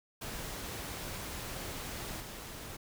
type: noise with level steps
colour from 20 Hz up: pink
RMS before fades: -41 / -45 dBFS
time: 0.21-2.77 s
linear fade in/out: 10 ms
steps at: 2.2 s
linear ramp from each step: 2 ms
effects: none